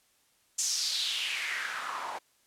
white noise with band-pass filter sweep, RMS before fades -33 dBFS, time 0.58-2.19 s, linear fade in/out 10 ms, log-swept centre 6800 to 810 Hz, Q 3.9, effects white hiss -68 dBFS RMS until 2.46 s + low-pass 12000 Hz 12 dB/octave

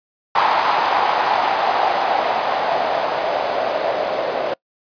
violet noise with low-pass filter sweep, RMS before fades -19 dBFS, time 0.35-4.54 s, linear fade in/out 5 ms, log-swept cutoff 910 to 580 Hz, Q 3.7, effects noise-tail reverb RT60 0.1 s tail -25 dB re dry + resampled to 11025 Hz

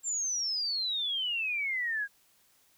sine exponential sweep, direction down, 7459 to 1609 Hz, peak -29 dBFS, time 0.03-2.08 s, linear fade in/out 50 ms, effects white hiss -66 dBFS RMS until 2.77 s

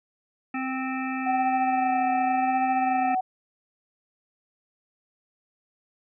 harmonic tone, 261.6 Hz, C4, in tune, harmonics 1 / 3 / 5 / 7 / 9 / 10, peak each -29 / -34 / -36 / -37 / -39 / -39 dBFS, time 0.54-3.15 s, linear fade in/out 5 ms
sine tone with vibrato, 760 Hz, F#5, 46 cents sharp, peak -22 dBFS, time 1.26-3.21 s, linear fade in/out 10 ms, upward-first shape sine, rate 0.91 Hz, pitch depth 27 cents each way
effects none

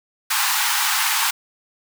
pink high-pass noise, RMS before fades -20 dBFS, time 0.3-1.31 s, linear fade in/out 10 ms, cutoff 810 Hz, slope 96 dB/octave, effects none

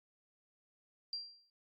sine tone with exponential decay, 4740 Hz, D8, 15 cents sharp, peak -35 dBFS, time 1.13-1.5 s, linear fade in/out 1 ms, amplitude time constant 80 ms, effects Opus 48 kbps

